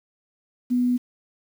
sine tone with quantisation, 246.9 Hz, B3, in tune, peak -18 dBFS, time 0.7-0.98 s, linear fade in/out 20 ms, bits 8, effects none

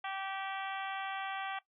harmonic tone with a mistuned harmonic, 387.9 Hz, G4, 18 cents flat, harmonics 2 / 3 / 4 / 5 / 6 / 7 / 8 / 9, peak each -39 / -43 / -45 / -47 / -49 / -50 / -51 / -52 dBFS, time 0.04-1.59 s, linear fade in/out 5 ms, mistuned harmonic 9, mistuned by -68 cents, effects noise-tail reverb RT60 0.1 s tail -17 dB re dry

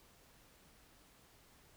silence, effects pink hiss -65 dBFS RMS until 1.76 s

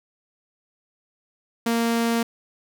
sawtooth tone, 231.7 Hz, A#3, 10 cents flat, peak -16 dBFS, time 1.66-2.23 s, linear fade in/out 5 ms, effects none

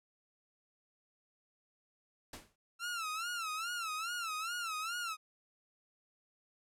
pink noise with exponential decay, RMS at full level -43 dBFS, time 2.33-2.56 s, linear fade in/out 5 ms, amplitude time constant 48 ms
sawtooth tone with vibrato, 1341 Hz, E6, 29 cents sharp, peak -33 dBFS, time 2.79-5.17 s, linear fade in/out 50 ms, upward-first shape sine, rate 2.4 Hz, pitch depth 130 cents each way
effects low-pass 12000 Hz 12 dB/octave

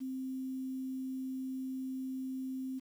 sine tone with quantisation, 261.6 Hz, C4, in tune, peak -36 dBFS, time 0-2.8 s, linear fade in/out 20 ms, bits 10, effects none

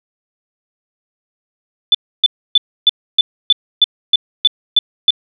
sine tone bursts, 3500 Hz, A7, 10 cents flat, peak -5 dBFS, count 11, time 1.92-5.106 s, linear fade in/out 2 ms, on 26 ms, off 290 ms, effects none

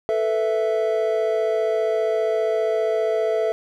triangle chord, A suspended second, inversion none, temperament just, 440 / 495 / 660 Hz, A4 / B4 / E5, 0 / +4 / +2 cents, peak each -20 / -26 / -20 dBFS, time 0.09-3.52 s, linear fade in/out 0 ms, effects none

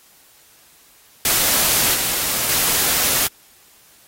white noise with level steps, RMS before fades -17 / -21 / -18 dBFS, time 1.25-3.27 s, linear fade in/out 2 ms, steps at 1.94 / 2.49 s, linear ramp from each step 2 ms, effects white hiss -51 dBFS RMS until 4.07 s + AAC 48 kbps

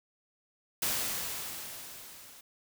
white noise with level ramp, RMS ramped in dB -30 to -53 dBFS, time 0.82-2.41 s, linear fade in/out 5 ms, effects none

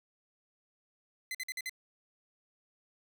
sawtooth tone bursts, 2041 Hz, C7, 44 cents flat, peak -32 dBFS, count 5, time 1.31-1.695 s, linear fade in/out 2 ms, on 37 ms, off 50 ms, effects none

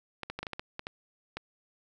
clicks, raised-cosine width 0.3 ms, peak -20 dBFS, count 10, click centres 0.233 / 0.3 / 0.39 / 0.43 / 0.468 / 0.533 / 0.595 / 0.794 / 0.869 / 1.37 s, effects none

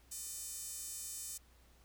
sawtooth tone with high-pass filter, 608 Hz, D#5, 40 cents flat, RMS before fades -45 dBFS, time 0.11-1.38 s, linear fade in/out 10 ms, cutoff 7700 Hz, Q 2.2, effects added 60 Hz sine -64 dBFS peak until 1.84 s + pink hiss -68 dBFS RMS until 1.84 s

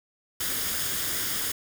white noise with comb filter, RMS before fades -29 dBFS, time 0.4-1.52 s, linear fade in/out 5 ms, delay 0.59 ms, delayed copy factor +0.5, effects none

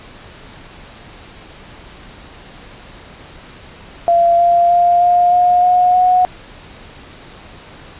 sine tone with pitch steps, 686 / 693.2 / 700.4 / 707.7 / 715.1 / 722.6 / 730.2 Hz, F5 / F5 / F5 / F5 / F5 / F#5 / F#5, -31 / -13 / +5 / +23 / +41 / -41 / -23 cents, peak -8 dBFS, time 4.08-6.25 s, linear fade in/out 0 ms, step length 310 ms, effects pink hiss -38 dBFS RMS until 7.99 s + resampled to 8000 Hz

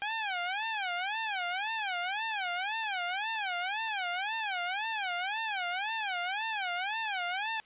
15% pulse tone with vibrato, 794 Hz, G5, 22 cents sharp, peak -25 dBFS, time 0.02-7.6 s, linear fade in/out 0 ms, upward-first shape sine, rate 1.9 Hz, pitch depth 220 cents each way, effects white hiss -60 dBFS RMS until 7.65 s + resampled to 8000 Hz

